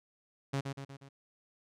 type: tone with echo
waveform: sawtooth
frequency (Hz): 137.6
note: C#3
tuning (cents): -12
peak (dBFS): -27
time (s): 0.53-0.61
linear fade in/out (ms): 10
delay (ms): 120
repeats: 4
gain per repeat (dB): -5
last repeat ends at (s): 1.09
effects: low-pass 8000 Hz 12 dB/octave